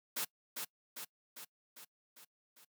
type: noise with echo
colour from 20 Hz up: white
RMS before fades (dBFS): -37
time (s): 0.16-0.25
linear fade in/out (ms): 10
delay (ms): 400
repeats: 6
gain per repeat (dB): -4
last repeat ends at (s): 2.65
effects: noise-tail reverb RT60 0.1 s tail -23 dB re dry + high-pass 150 Hz 12 dB/octave